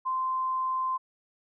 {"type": "tone", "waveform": "sine", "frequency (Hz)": 1039, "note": "C6", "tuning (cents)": -12, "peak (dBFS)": -26, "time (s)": [0.05, 0.98], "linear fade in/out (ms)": 20, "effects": []}